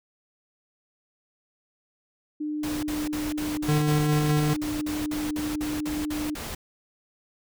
sine tone, 301.3 Hz, D4, 44 cents sharp, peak -27 dBFS, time 2.4-6.35 s, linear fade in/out 10 ms
pink noise bursts, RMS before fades -35 dBFS, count 16, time 2.63-6.55 s, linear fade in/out 5 ms, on 200 ms, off 48 ms
square tone with tremolo, 150 Hz, D3, 37 cents sharp, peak -21 dBFS, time 3.68-4.54 s, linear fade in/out 10 ms, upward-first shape square, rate 4.9 Hz, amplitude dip 25%
effects none

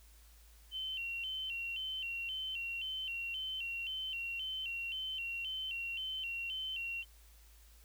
sine tone with vibrato, 2902 Hz, F#7, 34 cents flat, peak -37 dBFS, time 0.71-7.05 s, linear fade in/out 50 ms, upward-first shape square, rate 1.9 Hz, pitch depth 98 cents each way, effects added 55 Hz sine -58 dBFS peak until 7.84 s + white hiss -65 dBFS RMS until 7.84 s

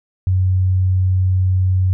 sine tone, 93 Hz, F#2, 9 cents sharp, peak -12 dBFS, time 0.27-1.93 s, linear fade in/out 0 ms, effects none

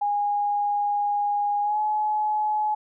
sine tone with pitch glide, 821 to 850 Hz, G#5 to G#5, -20 to +40 cents, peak -21 dBFS, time 0.01-2.75 s, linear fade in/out 10 ms, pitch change +60 cents, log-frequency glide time 1.62-1.79 s, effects none

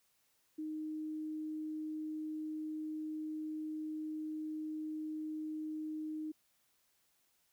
sine tone, 310 Hz, D#4, 6 cents flat, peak -38 dBFS, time 0.58-6.32 s, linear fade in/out 10 ms, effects white hiss -75 dBFS RMS until 7.52 s

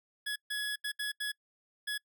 25% pulse tone bursts at uneven times, 1686 Hz, G#6, 26 cents sharp, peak -29 dBFS, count 6, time 0.26-0.36 / 0.5-0.76 / 0.84-0.92 / 0.99-1.12 / 1.2-1.32 / 1.87-1.98 s, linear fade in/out 10 ms, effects noise-tail reverb RT60 0.1 s tail -26 dB re dry

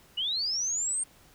sine linear sweep, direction up, 2831 to 8750 Hz, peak -27 dBFS, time 0.17-1.04 s, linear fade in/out 10 ms, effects pink hiss -58 dBFS RMS until 1.34 s

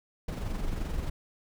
brown noise with amplitude modulation, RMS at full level -30 dBFS, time 0.28-1.1 s, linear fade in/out 5 ms, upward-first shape sine, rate 22.8 Hz, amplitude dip 45%, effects none

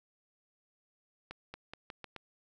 accelerating click train, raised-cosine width 0.3 ms, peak -27 dBFS, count 6, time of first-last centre 1.31-2.163 s, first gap 230 ms, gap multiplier 0.85, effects none

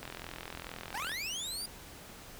click train, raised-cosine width 0.3 ms, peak -25 dBFS, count 47, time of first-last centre 0.03-1.117 s, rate 42.3 Hz
25% pulse linear sweep, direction up, 740 to 4878 Hz, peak -32 dBFS, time 0.94-1.66 s, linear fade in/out 5 ms
effects pink hiss -50 dBFS RMS until 2.39 s

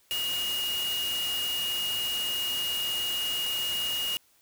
sine tone in noise, 2866 Hz, F7, 44 cents sharp, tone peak -28 dBFS, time 0.11-4.17 s, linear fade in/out 0 ms, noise white, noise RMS -36 dBFS, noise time 0.11-4.17 s, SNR +5 dB, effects white hiss -64 dBFS RMS until 4.41 s

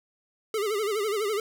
square tone with vibrato, 419.2 Hz, G#4, 16 cents sharp, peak -26 dBFS, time 0.54-1.4 s, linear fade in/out 2 ms, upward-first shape sine, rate 12 Hz, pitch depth 110 cents each way, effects none

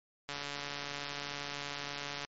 click train, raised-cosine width 0.2 ms, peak -21 dBFS, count 281, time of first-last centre 0.29-2.248 s, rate 143 Hz, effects low-pass 7000 Hz 12 dB/octave + MP3 32 kbps

